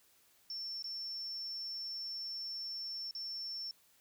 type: tone with dropouts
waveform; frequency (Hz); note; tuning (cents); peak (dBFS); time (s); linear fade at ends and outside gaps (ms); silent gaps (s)
sine; 5410; E8; +44; -39; 0.5-3.71; 1; 0.824-0.842 / 3.11-3.15
effects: white hiss -68 dBFS RMS until 4 s